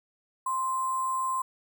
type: tone with sample-and-hold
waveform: sine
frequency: 1046.5 Hz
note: C6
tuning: in tune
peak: -26 dBFS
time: 0.46-1.42 s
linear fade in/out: 5 ms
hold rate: 8820 Hz
effects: none